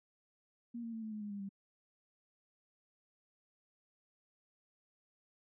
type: tone with pitch steps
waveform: sine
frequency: 236 / 229.9 / 224 / 218.3 / 212.7 / 207.2 / 201.9 / 196.74 Hz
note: A#3 / A#3 / A3 / A3 / G#3 / G#3 / G#3 / G3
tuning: +22 / -24 / +31 / -13 / +42 / -4 / -49 / +7 cents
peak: -40 dBFS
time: 0.74-1.492 s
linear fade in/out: 10 ms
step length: 94 ms
effects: none